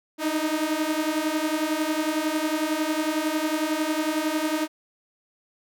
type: beating tone pair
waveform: sawtooth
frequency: 304.6 / 315.6 Hz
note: D#4 / D#4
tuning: -37 / +25 cents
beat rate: 11 Hz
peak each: -23 / -22 dBFS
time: 0.18-4.68 s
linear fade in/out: 50 ms
effects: none